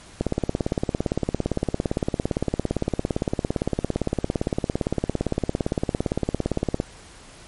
click train, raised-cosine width 2 ms, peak -8 dBFS, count 117, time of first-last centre 0.21-6.801 s, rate 17.6 Hz, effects pink hiss -46 dBFS RMS until 7.47 s + MP3 48 kbps

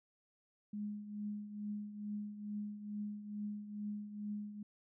sine tone with tremolo, 208 Hz, G#3, 3 cents sharp, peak -37 dBFS, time 0.73-4.63 s, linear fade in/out 5 ms, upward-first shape triangle, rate 2.3 Hz, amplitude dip 70%, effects none

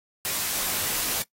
white noise with comb filter, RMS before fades -27 dBFS, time 0.25-1.22 s, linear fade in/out 0 ms, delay 17 ms, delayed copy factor -0.65, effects noise-tail reverb RT60 0.1 s tail -19 dB re dry + AAC 48 kbps

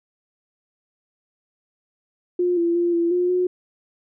sine tone with pitch steps, 355.7 / 340.2 / 346.2 / 339.4 / 356.8 / 362.3 Hz, F4 / F4 / F4 / F4 / F4 / F#4, +32 / -45 / -15 / -49 / +37 / -36 cents, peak -17 dBFS, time 2.39-3.47 s, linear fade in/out 5 ms, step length 180 ms, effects none

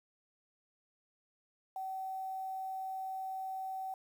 sine tone with quantisation, 762 Hz, G5, 49 cents flat, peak -37 dBFS, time 1.76-3.94 s, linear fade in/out 2 ms, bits 10, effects none

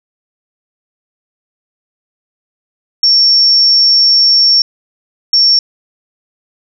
sine tone bursts at uneven times, 5470 Hz, F8, 37 cents flat, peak -5 dBFS, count 2, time 3.03-4.62 / 5.33-5.59 s, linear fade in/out 2 ms, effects none

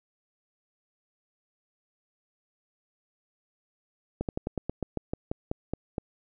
slowing click train, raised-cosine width 2 ms, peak -16 dBFS, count 13, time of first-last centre 4.21-5.982 s, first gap 78 ms, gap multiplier 1.11, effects none

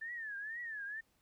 sine tone with vibrato, 1760 Hz, A6, in tune, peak -40 dBFS, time 0.01-1.01 s, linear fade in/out 10 ms, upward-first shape triangle, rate 2.1 Hz, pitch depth 180 cents each way, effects pink hiss -75 dBFS RMS until 1.21 s

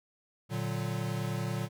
square chord, Bb augmented, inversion none, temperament equal, 116.54 / 146.83 / 185 Hz, Bb2 / D3 / F#3, 0 / 0 / 0 cents, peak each -35 / -37 / -38 dBFS, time 0.49-1.69 s, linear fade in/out 50 ms, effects none

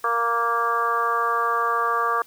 harmonic tone, 233.1 Hz, A#3, in tune, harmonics 2 / 3 / 4 / 5 / 6 / 7, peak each -29 / -31 / -30 / -21 / -31 / -30 dBFS, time 0.04-2.22 s, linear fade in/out 2 ms, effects white hiss -52 dBFS RMS until 2.26 s

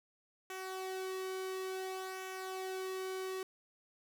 sawtooth tone with flanger, 376.8 Hz, F#4, 32 cents sharp, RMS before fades -41 dBFS, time 0.5-3.43 s, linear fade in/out 2 ms, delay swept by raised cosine 0.22 to 1.52 ms, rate 0.57 Hz, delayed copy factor -0.5, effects none

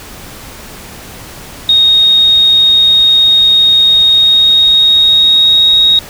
sine tone with pitch glide, 3729 to 3768 Hz, A#7 to A#7, 0 to +18 cents, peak -4 dBFS, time 1.69-5.99 s, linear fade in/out 2 ms, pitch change +18 cents, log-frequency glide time 4.05-5.7 s, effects pink hiss -30 dBFS RMS until 6.09 s

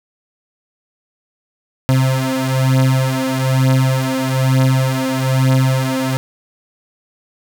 35% pulse beating tone pair, 130.81 / 131.91 Hz, C3 / C3, 0 / +14 cents, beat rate 1.1 Hz, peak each -14 dBFS, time 1.89-6.17 s, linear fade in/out 0 ms, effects none

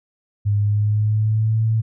sine tone with pitch glide, 102.7 to 111.35 Hz, G#2 to A2, -19 to +21 cents, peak -15 dBFS, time 0.45-1.82 s, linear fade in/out 20 ms, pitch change +140 cents, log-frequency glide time 0.57-1.63 s, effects none

